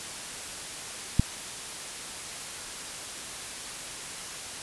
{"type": "click", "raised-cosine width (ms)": 5, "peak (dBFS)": -7, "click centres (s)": 1.196, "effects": ["white hiss -38 dBFS RMS until 4.62 s", "resampled to 24000 Hz"]}